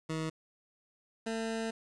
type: tone pair in turn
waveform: 20% pulse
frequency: 159.1 / 225 Hz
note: D#3 / A3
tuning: +39 / +39 cents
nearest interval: tritone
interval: 600 cents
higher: second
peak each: -28 dBFS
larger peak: neither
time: 0.09-0.3 / 1.26-1.71 s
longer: second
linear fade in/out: 10 ms
effects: resampled to 22050 Hz + 9-bit